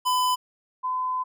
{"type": "tone pair in turn", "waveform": ["square", "sine"], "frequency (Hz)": [1005, 1016.7], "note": ["B5", "B5"], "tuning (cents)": [30, 50], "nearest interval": "unison", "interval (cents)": 20, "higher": "second", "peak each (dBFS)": [-21, -24], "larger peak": "first", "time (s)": [[0.05, 0.36], [0.83, 1.24]], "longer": "second", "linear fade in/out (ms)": 20, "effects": []}